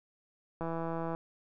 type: click train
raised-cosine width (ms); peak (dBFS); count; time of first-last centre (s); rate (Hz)
1; -23; 90; 0.61-1.149; 165
effects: none